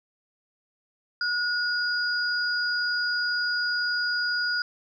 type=tone pair together; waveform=sine; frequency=1451 / 4881 Hz; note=F#6 / D#8; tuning=-34 / -34 cents; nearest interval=octave + major sixth; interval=2100 cents; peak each=-25 / -29 dBFS; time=1.21-4.62 s; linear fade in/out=2 ms; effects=none